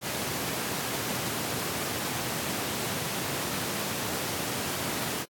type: high-pass noise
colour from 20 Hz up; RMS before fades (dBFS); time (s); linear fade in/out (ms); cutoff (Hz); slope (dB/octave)
pink; -32; 0.01-5.26; 50; 110; 24
effects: AAC 64 kbps